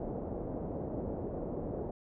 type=low-pass noise; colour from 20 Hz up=white; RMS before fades=-38 dBFS; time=0-1.91 s; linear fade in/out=2 ms; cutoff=570 Hz; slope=24 dB/octave; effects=none